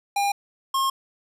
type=tone pair in turn; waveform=square; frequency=805 / 1074.5 Hz; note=G5 / C6; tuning=+46 / +46 cents; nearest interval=perfect fourth; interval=500 cents; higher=second; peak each=-21 dBFS; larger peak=neither; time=0.16-0.32 / 0.74-0.9 s; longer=neither; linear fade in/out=5 ms; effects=resampled to 32000 Hz + 10-bit